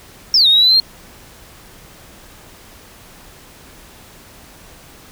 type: exponential two-way sweep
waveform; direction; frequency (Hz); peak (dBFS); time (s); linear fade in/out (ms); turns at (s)
sine; down then up; 5588 to 3663 to 4256; -7; 0.34-0.8; 2; 0.47
effects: tanh soft clip ceiling -3 dBFS + pink hiss -42 dBFS RMS until 5.11 s